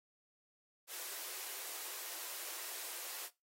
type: high-pass noise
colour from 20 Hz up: white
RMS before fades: -45 dBFS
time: 0.87-3.3 s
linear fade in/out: 50 ms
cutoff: 330 Hz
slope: 96 dB/octave
effects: noise-tail reverb RT60 0.2 s tail -17 dB re dry + AAC 48 kbps